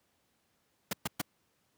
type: noise bursts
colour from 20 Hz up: pink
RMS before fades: -32 dBFS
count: 3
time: 0.91-1.216 s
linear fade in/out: 5 ms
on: 22 ms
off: 120 ms
effects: pink hiss -74 dBFS RMS until 1.77 s + high-pass 100 Hz 12 dB/octave